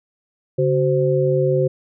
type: tone cluster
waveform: sine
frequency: 141.3 / 375.1 / 521 Hz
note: C#3 / F#4 / C5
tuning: +34 / +24 / -7 cents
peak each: -19 dBFS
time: 0.58-1.68 s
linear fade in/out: 10 ms
effects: none